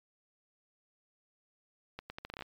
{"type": "accelerating click train", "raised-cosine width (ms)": 0.3, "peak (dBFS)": -25, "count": 10, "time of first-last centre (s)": [1.99, 2.423], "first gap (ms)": 110, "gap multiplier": 0.77, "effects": ["MP3 96 kbps"]}